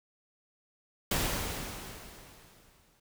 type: noise with exponential decay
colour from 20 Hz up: pink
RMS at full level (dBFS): -28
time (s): 1.11-3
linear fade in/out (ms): 5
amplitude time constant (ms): 410
effects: none